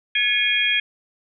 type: tone cluster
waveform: sine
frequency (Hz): 1699 / 2183 / 2456 / 3278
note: G#6 / C#7 / D#7 / G#7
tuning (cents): +39 / -27 / -23 / -23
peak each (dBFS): -24 / -25 / -21 / -22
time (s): 0.15-0.8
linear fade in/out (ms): 5
effects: none